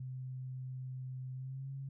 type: tone with pitch glide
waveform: sine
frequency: 129.1 to 135.99 Hz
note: C3 to C#3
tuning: -23 to -33 cents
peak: -40 dBFS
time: 0-1.89 s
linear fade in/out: 5 ms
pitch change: +90 cents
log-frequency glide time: 1.34-1.7 s
effects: none